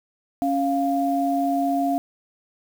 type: tone pair together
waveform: sine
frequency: 277.2 / 697.9 Hz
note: C#4 / F5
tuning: 0 / -1 cents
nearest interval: octave + major third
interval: 1599 cents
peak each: -22 / -22 dBFS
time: 0.42-1.98 s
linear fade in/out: 0 ms
effects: 7-bit